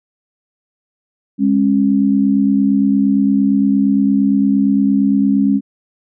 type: tone pair together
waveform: sine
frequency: 204.4 / 273.1 Hz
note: G#3 / C#4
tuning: -27 / -26 cents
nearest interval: perfect fourth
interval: 501 cents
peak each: -13 dBFS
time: 1.38-5.61 s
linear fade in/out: 50 ms
effects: none

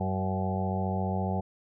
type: harmonic tone with a mistuned harmonic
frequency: 94.5 Hz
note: F#2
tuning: 37 cents sharp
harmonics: 1 / 2 / 4 / 5 / 6 / 7 / 8 / 9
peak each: -31 / -31 / -39 / -40 / -41 / -39 / -36 / -39 dBFS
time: 0-1.41 s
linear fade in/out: 10 ms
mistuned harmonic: 7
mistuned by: +18 cents
effects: none

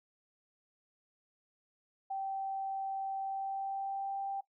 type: tone with pitch glide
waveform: sine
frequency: 777 to 786.5 Hz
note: G5 to G5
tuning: -16 to +6 cents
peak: -34 dBFS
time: 2.1-4.41 s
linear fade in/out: 10 ms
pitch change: +22 cents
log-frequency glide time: 3.21-4.2 s
effects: noise-tail reverb RT60 0.1 s tail -17 dB re dry

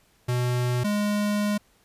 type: tone pair in turn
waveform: square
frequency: 123.47 / 207.1 Hz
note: B2 / G#3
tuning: 0 / -5 cents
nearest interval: major sixth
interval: 895 cents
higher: second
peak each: -23 dBFS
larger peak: neither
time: 0.28-0.84 / 0.84-1.58 s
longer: second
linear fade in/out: 10 ms
effects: pink hiss -62 dBFS RMS until 1.84 s + resampled to 32000 Hz

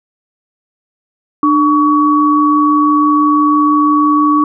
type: tone pair together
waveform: sine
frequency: 299 / 1128.9 Hz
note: D4 / C#6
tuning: +31 / +31 cents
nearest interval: octave + major seventh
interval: 2300 cents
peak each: -10 dBFS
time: 1.43-4.44 s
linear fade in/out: 2 ms
effects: none

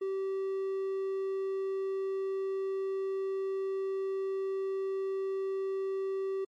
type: tone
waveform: triangle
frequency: 386.3 Hz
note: G4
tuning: 25 cents flat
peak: -29 dBFS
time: 0.01-6.45 s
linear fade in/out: 10 ms
effects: AAC 64 kbps

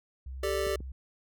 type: tone with vibrato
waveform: sine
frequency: 65.41 Hz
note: C2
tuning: in tune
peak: -37 dBFS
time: 0.26-0.92 s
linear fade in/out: 5 ms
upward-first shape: sine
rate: 12 Hz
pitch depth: 12 cents each way
type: chord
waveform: square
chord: G suspended second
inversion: none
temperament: just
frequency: 392 / 441 / 588 Hz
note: G4 / A4 / D5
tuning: 0 / +4 / +2 cents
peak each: -32 / -35 / -34 dBFS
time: 0.43-0.76 s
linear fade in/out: 5 ms
type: clicks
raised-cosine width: 3 ms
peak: -30 dBFS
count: 2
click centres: 0.667 / 0.805 s
effects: none

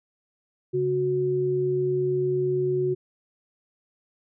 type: tone pair together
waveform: sine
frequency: 139 / 367.8 Hz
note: C#3 / F#4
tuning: +5 / -10 cents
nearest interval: octave + perfect fourth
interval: 1685 cents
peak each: -29 / -22 dBFS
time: 0.73-2.95 s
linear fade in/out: 20 ms
effects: none

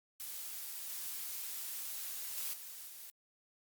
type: noise with level steps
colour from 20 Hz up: blue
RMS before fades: -44 / -42 / -39 / -48 / -50 dBFS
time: 0.2-3.1 s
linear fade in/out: 0 ms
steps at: 0.89 / 2.37 / 2.53 / 2.87 s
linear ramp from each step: 10 ms
effects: Opus 48 kbps

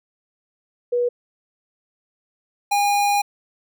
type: tone pair in turn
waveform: sine / square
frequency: 485.4 / 814.6 Hz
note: B4 / G#5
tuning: -30 / -34 cents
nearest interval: major sixth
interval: 896 cents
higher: second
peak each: -17 dBFS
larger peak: neither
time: 0.92-1.09 / 2.71-3.22 s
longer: second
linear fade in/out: 10 ms
effects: none

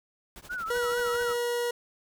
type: noise with tremolo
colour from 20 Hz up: pink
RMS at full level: -44 dBFS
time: 0.36-1.36 s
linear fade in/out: 0 ms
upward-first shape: triangle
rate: 13 Hz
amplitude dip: 100%
type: tone with vibrato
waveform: sine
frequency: 1396.9 Hz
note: F6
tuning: in tune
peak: -31 dBFS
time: 0.49-1.34 s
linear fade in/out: 20 ms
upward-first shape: triangle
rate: 4.5 Hz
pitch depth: 150 cents each way
type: tone with pitch glide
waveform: 40% pulse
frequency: 482.6 to 479.5 Hz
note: B4 to A#4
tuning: -40 to +49 cents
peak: -26 dBFS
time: 0.7-1.71 s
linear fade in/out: 5 ms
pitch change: -11 cents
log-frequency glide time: 1.01-1.13 s
effects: none

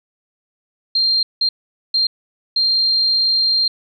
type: tone bursts at uneven times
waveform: sine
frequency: 4186 Hz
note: C8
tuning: in tune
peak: -13 dBFS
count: 4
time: 0.95-1.23 / 1.41-1.49 / 1.94-2.07 / 2.56-3.68 s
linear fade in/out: 5 ms
effects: none

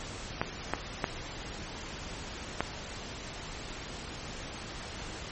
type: clicks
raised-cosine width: 0.5 ms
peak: -12 dBFS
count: 4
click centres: 0.415 / 0.736 / 1.042 / 2.606 s
effects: pink hiss -41 dBFS RMS until 5.31 s + MP3 32 kbps

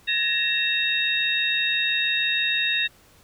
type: tone cluster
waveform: sine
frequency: 1711 / 1857 / 2697 / 3724 Hz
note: A6 / A#6 / E7 / A#7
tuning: -49 / -7 / +39 / -2 cents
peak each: -31 / -27 / -25 / -24 dBFS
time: 0.07-2.88 s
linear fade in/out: 20 ms
effects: pink hiss -55 dBFS RMS until 3.23 s

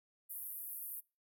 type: band-pass noise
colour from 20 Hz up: white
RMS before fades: -45 dBFS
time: 0.29-1.01 s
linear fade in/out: 20 ms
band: 11000 to 15000 Hz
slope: 48 dB/octave
effects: noise-tail reverb RT60 0.3 s tail -25 dB re dry

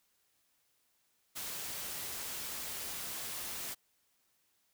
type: noise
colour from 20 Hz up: white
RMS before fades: -41 dBFS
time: 1.35-3.75 s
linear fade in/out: 20 ms
effects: white hiss -75 dBFS RMS until 4.73 s

